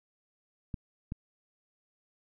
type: clicks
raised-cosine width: 5 ms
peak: -23 dBFS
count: 2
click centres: 0.742 / 1.121 s
effects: none